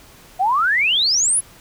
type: exponential sweep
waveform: sine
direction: up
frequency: 710 to 11050 Hz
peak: -14 dBFS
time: 0.39-1.41 s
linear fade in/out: 20 ms
effects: pink hiss -46 dBFS RMS until 1.6 s